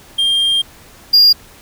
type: tone pair in turn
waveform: triangle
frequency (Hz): 3201 / 4818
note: G7 / D8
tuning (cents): +36 / +43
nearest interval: perfect fifth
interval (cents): 707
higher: second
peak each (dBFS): -10 / -4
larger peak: second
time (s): 0.18-0.62 / 1.13-1.33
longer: first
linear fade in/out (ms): 10
effects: pink hiss -42 dBFS RMS until 1.61 s